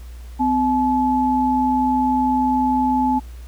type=tone pair together; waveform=sine; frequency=255.7 / 860 Hz; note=C4 / A5; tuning=-40 / -40 cents; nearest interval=octave + major sixth; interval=2100 cents; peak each=-18 dBFS; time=0.39-3.2 s; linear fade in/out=20 ms; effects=added 60 Hz sine -33 dBFS peak until 3.47 s + pink hiss -50 dBFS RMS until 3.47 s